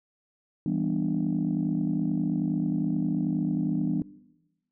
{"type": "chord", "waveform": "sine", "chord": "E minor seventh", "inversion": "none", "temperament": "just", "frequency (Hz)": [164.81, 197.78, 247.2, 296.7], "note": ["E3", "G3", "B3", "D4"], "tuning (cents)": [0, 16, 2, 18], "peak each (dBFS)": -29, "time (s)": [0.66, 4.02], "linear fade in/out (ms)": 2, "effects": ["noise-tail reverb RT60 1.0 s tail -20 dB re dry", "tanh soft clip ceiling -17 dBFS"]}